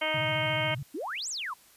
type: harmonic tone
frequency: 311.3 Hz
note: D#4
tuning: 1 cent sharp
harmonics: 1 / 2 / 3 / 4 / 5 / 6 / 7 / 8 / 9 / 10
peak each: -42 / -32 / -36 / -39 / -38 / -42 / -31 / -42 / -39 / -35 dBFS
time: 0.01-0.75 s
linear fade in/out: 10 ms
type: tone with vibrato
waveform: sine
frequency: 130.6 Hz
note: C3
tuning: 3 cents flat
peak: -33 dBFS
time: 0.14-0.83 s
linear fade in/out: 5 ms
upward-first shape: square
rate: 14 Hz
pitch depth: 170 cents each way
type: exponential two-way sweep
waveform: sine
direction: up then down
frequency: 261.6 to 8372 to 923 Hz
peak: -32 dBFS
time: 0.94-1.54 s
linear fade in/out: 10 ms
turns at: 1.29 s
effects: white hiss -58 dBFS RMS until 1.76 s + resampled to 32000 Hz